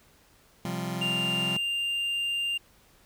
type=chord; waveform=sawtooth; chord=C suspended fourth; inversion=none; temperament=just; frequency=130.81 / 174.42 / 196.22 Hz; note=C3 / F3 / G3; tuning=0 / -2 / +2 cents; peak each=-32 / -29 / -31 dBFS; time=0.65-1.57 s; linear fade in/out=2 ms
type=tone; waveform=triangle; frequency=2794 Hz; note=F7; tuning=in tune; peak=-25 dBFS; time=1.01-2.58 s; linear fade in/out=10 ms
effects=pink hiss -60 dBFS RMS until 3.05 s